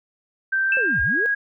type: tone with pitch glide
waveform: sine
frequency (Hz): 1563 to 1645.5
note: G6 to G#6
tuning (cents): -6 to -16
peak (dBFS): -18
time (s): 0.52-1.35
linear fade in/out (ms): 10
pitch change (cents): +90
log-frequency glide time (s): 0.65-1.17
type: tone with exponential decay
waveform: sine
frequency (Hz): 2637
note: E7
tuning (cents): 0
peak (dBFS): -17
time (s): 0.72-1.01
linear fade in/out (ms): 2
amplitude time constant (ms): 63
type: linear two-way sweep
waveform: sine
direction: down then up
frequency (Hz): 548 to 52 to 487.8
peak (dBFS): -26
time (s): 0.77-1.26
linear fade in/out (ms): 0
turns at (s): 1.02
effects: none